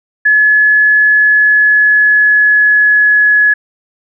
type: tone with pitch glide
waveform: sine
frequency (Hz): 1706 to 1693.2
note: G#6 to G#6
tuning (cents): +46 to +33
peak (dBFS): -5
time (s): 0.25-3.54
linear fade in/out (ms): 10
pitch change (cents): -13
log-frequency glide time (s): 1.04-3.32
effects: none